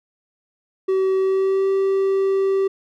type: tone with pitch glide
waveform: triangle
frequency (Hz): 380.8 to 388.1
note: F#4 to G4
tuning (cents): +50 to -17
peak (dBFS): -14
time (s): 0.88-2.68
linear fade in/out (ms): 10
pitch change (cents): +33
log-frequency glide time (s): 1.16-1.69
effects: none